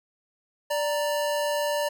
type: tone pair together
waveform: square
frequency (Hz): 587 / 932.3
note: D5 / A#5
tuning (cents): -1 / 0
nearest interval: minor sixth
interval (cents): 801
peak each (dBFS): -26 / -31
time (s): 0.7-1.89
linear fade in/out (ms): 10
effects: none